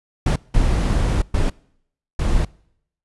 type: noise bursts at uneven times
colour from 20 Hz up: brown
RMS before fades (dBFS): -17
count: 4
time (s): 0.26-0.36 / 0.54-1.22 / 1.34-1.5 / 2.19-2.45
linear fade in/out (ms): 5
effects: noise-tail reverb RT60 0.7 s tail -24 dB re dry + resampled to 24000 Hz